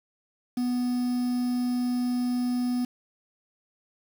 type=tone with quantisation; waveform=triangle; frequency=246.9 Hz; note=B3; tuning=in tune; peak=-22 dBFS; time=0.57-2.85 s; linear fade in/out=5 ms; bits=7; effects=none